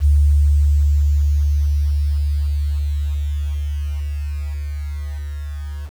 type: tone with level ramp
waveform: sine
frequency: 72.8 Hz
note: D2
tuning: 15 cents flat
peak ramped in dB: -9 to -25 dBFS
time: 0-5.9 s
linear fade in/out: 50 ms
effects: 7-bit